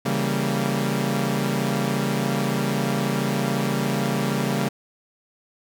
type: chord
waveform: sawtooth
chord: C# diminished seventh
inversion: none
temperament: equal with one note detuned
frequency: 138.59 / 164.81 / 196 / 230.4 Hz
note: C#3 / E3 / G3 / Bb3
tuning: 0 / 0 / 0 / -20 cents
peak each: -22 / -27 / -22 / -23 dBFS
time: 0.05-4.69 s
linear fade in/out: 10 ms
effects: none